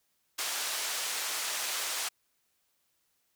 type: band-pass noise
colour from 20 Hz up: white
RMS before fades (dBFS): -34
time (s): 0.38-2.09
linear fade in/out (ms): 10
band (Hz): 620 to 8600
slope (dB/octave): 12
effects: white hiss -75 dBFS RMS until 3.35 s